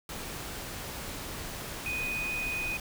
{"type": "tone in noise", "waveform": "sine", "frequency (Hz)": 2489, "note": "D#7", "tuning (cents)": 0, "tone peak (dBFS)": -31, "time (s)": [1.86, 2.77], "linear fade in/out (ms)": 2, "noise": "pink", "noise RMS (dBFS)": -39, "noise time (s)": [0.09, 2.8], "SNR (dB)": 5, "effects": []}